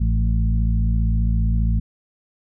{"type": "harmonic tone with a mistuned harmonic", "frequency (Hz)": 55, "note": "A1", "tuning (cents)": 0, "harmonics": [1, 2, 3, 4], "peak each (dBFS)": [-17, -23, -27, -29], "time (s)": [0, 1.8], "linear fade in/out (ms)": 10, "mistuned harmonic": 3, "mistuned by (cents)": 32, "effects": []}